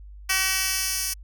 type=tone with high-pass filter sweep; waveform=10% pulse; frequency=379.5 Hz; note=F#4; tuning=44 cents sharp; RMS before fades=-25 dBFS; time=0.29-1.14 s; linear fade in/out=10 ms; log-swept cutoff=2200 to 6100 Hz; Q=0.73; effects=added 50 Hz sine -40 dBFS peak until 1.23 s